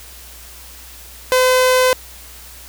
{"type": "tone", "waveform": "sawtooth", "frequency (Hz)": 510, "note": "C5", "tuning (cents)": -44, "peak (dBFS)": -7, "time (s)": [1.32, 1.93], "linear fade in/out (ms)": 0, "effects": ["added 60 Hz sine -41 dBFS peak until 2.68 s", "white hiss -39 dBFS RMS until 2.68 s"]}